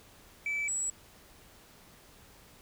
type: tone pair in turn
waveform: sine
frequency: 2311 / 7773 Hz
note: D7 / B8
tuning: -28 / -29 cents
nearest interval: octave + major sixth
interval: 2099 cents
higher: second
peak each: -28 / -28 dBFS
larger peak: neither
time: 0.46-0.68 / 0.68-0.9 s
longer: neither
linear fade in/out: 2 ms
effects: tanh soft clip ceiling -28 dBFS + pink hiss -57 dBFS RMS until 2.61 s